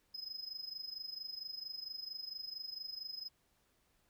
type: tone with amplitude modulation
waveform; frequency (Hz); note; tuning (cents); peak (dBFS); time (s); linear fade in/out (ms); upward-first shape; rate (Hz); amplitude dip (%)
triangle; 5070; D#8; +32; -38; 0.14-3.29; 10; sine; 24.4; 80
effects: pink hiss -75 dBFS RMS until 4.09 s